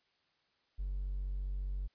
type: tone with hard clipping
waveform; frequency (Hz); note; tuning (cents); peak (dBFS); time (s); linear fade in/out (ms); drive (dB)
triangle; 47.37; F#1; +41; -34; 0.78-1.88; 20; 2
effects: white hiss -75 dBFS RMS until 1.94 s + resampled to 11025 Hz